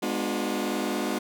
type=chord; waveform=sawtooth; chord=G# diminished seventh; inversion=none; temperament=just; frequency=207.7 / 249.2 / 299 / 358.8 Hz; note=G#3 / B3 / D4 / F4; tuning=0 / +16 / +31 / +47 cents; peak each=-28 dBFS; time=0.02-1.19 s; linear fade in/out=10 ms; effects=none